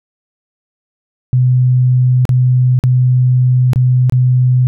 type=tone with dropouts; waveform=sine; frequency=126.4 Hz; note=B2; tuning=41 cents sharp; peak=-7 dBFS; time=1.33-4.67 s; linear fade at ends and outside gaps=0 ms; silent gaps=2.253-2.292 / 2.79-2.838 / 3.733-3.759 / 4.097-4.123 s; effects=none